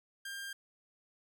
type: tone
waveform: sawtooth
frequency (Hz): 1598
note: G6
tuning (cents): +33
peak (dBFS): -37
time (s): 0.25-0.53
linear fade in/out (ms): 5
effects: none

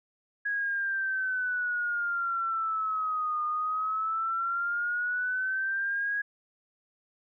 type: exponential two-way sweep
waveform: sine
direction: down then up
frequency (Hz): 1661.2 to 1219 to 1661.2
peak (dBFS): -27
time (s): 0.45-6.22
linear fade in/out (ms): 10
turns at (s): 3.44
effects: none

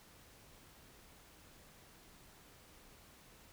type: silence
effects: pink hiss -61 dBFS RMS until 3.52 s

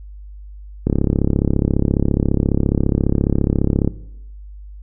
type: click train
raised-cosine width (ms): 3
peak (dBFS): -3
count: 105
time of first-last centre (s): 0.87-3.876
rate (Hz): 34.6
effects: noise-tail reverb RT60 0.8 s tail -18 dB re dry + added 50 Hz sine -33 dBFS peak until 4.82 s

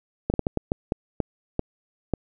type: slowing click train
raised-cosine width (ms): 2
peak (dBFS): -9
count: 10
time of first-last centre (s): 0.3-2.137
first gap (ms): 39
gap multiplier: 1.39
effects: none

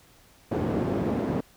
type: band-pass noise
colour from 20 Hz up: white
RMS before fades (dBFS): -27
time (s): 0.51-1.41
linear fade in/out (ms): 10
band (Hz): 110 to 360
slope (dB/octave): 12
effects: pink hiss -57 dBFS RMS until 1.56 s

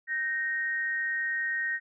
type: tone pair together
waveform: sine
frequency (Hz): 1549.6 / 1864.7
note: G6 / A#6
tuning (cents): -20 / 0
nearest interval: minor third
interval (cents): 320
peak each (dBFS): -35 / -28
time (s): 0.07-1.8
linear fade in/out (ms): 50
effects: none

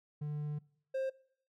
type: tone pair in turn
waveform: triangle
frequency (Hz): 148.8 / 530.3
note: D3 / C5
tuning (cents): +23 / +23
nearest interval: octave + minor seventh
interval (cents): 2200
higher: second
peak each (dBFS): -33 / -30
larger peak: second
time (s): 0.21-0.59 / 0.94-1.1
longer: first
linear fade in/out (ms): 10
effects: noise-tail reverb RT60 0.6 s tail -22 dB re dry + MP3 96 kbps

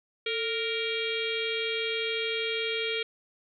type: harmonic tone with a mistuned harmonic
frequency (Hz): 466.2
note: A#4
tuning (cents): 0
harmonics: 1 / 3 / 4 / 5 / 6 / 7 / 8 / 9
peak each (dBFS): -32 / -40 / -42 / -33 / -41 / -34 / -42 / -45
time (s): 0.26-3.03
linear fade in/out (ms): 5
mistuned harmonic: 1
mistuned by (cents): -73
effects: none

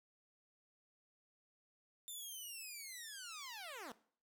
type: linear sweep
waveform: 10% pulse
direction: down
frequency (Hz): 3604 to 207.7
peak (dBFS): -39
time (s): 2.08-3.92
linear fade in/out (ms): 0
effects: noise-tail reverb RT60 0.5 s tail -18 dB re dry

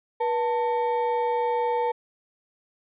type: ring-modulated tone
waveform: triangle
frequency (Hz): 686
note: F5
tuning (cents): -31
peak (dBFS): -17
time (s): 0.2-1.92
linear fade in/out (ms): 10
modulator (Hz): 203
effects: resampled to 8000 Hz

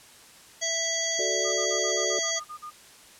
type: harmonic tone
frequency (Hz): 659.3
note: E5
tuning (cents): 0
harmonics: 1 / 3 / 5 / 7 / 9 / 10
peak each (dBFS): -34 / -33 / -34 / -34 / -34 / -29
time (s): 0.61-2.4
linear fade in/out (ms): 20
type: chord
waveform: sine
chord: D major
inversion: first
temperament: equal with one note detuned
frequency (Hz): 371.1 / 440 / 587.3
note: F#4 / A4 / D5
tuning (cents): +5 / 0 / 0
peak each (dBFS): -32 / -33 / -31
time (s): 1.19-2.19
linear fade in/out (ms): 2
type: tone bursts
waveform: sine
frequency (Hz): 1220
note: D#6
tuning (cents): -34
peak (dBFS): -36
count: 10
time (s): 1.44-2.708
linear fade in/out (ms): 20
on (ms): 89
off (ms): 42
effects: white hiss -51 dBFS RMS until 3.19 s + low-pass 10000 Hz 12 dB/octave

